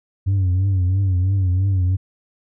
sine tone with vibrato, 94.1 Hz, F#2, 30 cents sharp, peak -12 dBFS, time 0.26-1.97 s, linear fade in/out 20 ms, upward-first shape triangle, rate 3 Hz, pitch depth 100 cents each way, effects tanh soft clip ceiling -14 dBFS

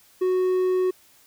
triangle tone, 369 Hz, F#4, 5 cents flat, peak -17 dBFS, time 0.21-0.91 s, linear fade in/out 10 ms, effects white hiss -56 dBFS RMS until 1.26 s

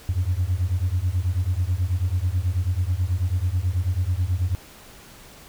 sine beating tone pair, 86 / 95.2 Hz, F2 / F#2, -26 / +50 cents, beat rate 9.2 Hz, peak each -22 dBFS, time 0.09-4.55 s, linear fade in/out 0 ms, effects tanh soft clip ceiling -15 dBFS + pink hiss -46 dBFS RMS until 5.48 s

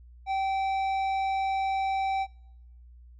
sine tone with tanh clipping, 774 Hz, G5, 22 cents flat, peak -27 dBFS, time 0.26-2.27 s, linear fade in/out 50 ms, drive 10 dB, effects noise-tail reverb RT60 0.8 s tail -24 dB re dry + added 60 Hz sine -48 dBFS peak until 3.19 s

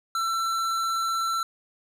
triangle tone with hard clipping, 1342 Hz, E6, 31 cents sharp, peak -26 dBFS, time 0.15-1.43 s, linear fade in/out 2 ms, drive 18 dB, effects none

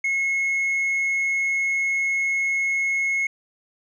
triangle tone with hard clipping, 2174 Hz, C#7, 34 cents flat, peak -19 dBFS, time 0.04-3.27 s, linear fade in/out 5 ms, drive 1 dB, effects none

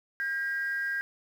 sine tone pair together, 1609.3 / 1917 Hz, G6 / A#6, +45 / +48 cents, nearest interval minor third, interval 303 cents, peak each -28 / -36 dBFS, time 0.2-1.01 s, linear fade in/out 0 ms, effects tanh soft clip ceiling -23 dBFS + 9-bit

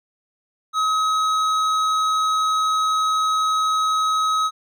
sine tone with hard clipping, 1274 Hz, D#6, 41 cents sharp, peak -19 dBFS, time 0.73-4.51 s, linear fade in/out 50 ms, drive 10 dB, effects none

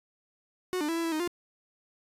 45% pulse tone with pitch steps, 366.7 / 298.9 / 330.8 / 333.5 / 329.8 / 310.6 / 350.3 Hz, F#4 / D4 / E4 / E4 / E4 / D#4 / F4, -15 / +31 / +6 / +20 / +1 / -3 / +5 cents, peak -28 dBFS, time 0.73-1.276 s, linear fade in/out 0 ms, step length 78 ms, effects resampled to 32000 Hz

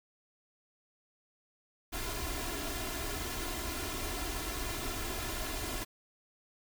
pink noise with comb filter, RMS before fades -37 dBFS, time 1.92-5.85 s, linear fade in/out 20 ms, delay 2.9 ms, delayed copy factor +0.75, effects none

